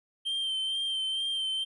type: tone with vibrato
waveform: triangle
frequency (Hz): 3136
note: G7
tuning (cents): 0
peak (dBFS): -27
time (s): 0.25-1.65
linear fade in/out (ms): 20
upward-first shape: sine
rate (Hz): 2.2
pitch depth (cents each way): 27
effects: resampled to 24000 Hz